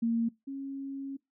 sine tone pair in turn, 230.5 / 273.6 Hz, A#3 / C#4, -19 / -23 cents, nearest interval minor third, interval 296 cents, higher second, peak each -25 / -35 dBFS, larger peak first, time 0.02-0.29 / 0.47-1.17 s, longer second, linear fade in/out 10 ms, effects noise-tail reverb RT60 0.2 s tail -22 dB re dry

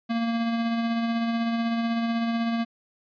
square tone with tremolo, 230.9 Hz, A#3, 16 cents flat, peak -23 dBFS, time 0.09-2.65 s, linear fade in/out 20 ms, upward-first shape sine, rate 16 Hz, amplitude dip 30%, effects resampled to 11025 Hz

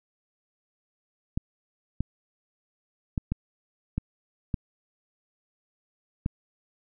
clicks, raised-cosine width 5 ms, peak -14 dBFS, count 7, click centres 1.375 / 2.006 / 3.178 / 3.32 / 3.98 / 4.542 / 6.261 s, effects none

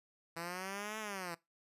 5% pulse linear two-way sweep, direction up then down, 164.81 to 220 to 164.81 Hz, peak -29 dBFS, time 0.36-1.35 s, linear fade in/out 10 ms, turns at 0.99 s, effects noise-tail reverb RT60 0.2 s tail -21 dB re dry + resampled to 32000 Hz

